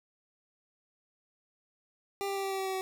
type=tone with pitch steps; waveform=25% pulse; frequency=397 / 394.3 / 391.5 / 388.8 / 386.1 / 383.5 / 380.8 / 378.2 Hz; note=G4 / G4 / G4 / G4 / G4 / G4 / F#4 / F#4; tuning=+22 / +10 / -2 / -14 / -26 / -38 / +50 / +38 cents; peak=-28 dBFS; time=2.21-2.81 s; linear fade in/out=0 ms; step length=75 ms; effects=none